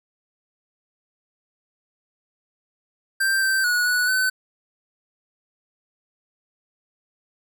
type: tone with pitch steps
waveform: square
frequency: 1573 / 1557 / 1461 / 1474 / 1517 Hz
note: G6 / G6 / F#6 / F#6 / F#6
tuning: +6 / -12 / -22 / -7 / +43 cents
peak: -19 dBFS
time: 3.2-4.3 s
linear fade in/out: 10 ms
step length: 220 ms
effects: none